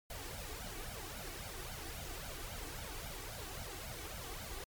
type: noise with flanger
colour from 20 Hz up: pink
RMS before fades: -45 dBFS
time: 0.1-4.64 s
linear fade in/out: 2 ms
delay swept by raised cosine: 1.3 to 2.7 ms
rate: 3.7 Hz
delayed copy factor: +0.85
effects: MP3 96 kbps